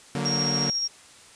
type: chord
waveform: sawtooth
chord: D augmented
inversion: none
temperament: equal with one note detuned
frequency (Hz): 144.98 / 185 / 233.1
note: D3 / F#3 / A#3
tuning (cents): -22 / 0 / 0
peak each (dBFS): -25 / -28 / -27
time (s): 0.15-0.7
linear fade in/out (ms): 2
type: tone with tremolo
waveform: sine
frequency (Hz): 5588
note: F8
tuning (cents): 0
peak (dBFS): -23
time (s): 0.25-0.88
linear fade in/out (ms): 10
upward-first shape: square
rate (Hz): 14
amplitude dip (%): 25
effects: white hiss -50 dBFS RMS until 1.35 s + resampled to 22050 Hz